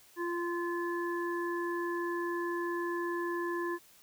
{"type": "harmonic tone", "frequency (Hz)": 345.6, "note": "F4", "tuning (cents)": -18, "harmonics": [1, 3, 5], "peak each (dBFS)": [-33, -38, -40], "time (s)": [0.16, 3.79], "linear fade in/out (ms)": 50, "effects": ["white hiss -60 dBFS RMS until 4.02 s"]}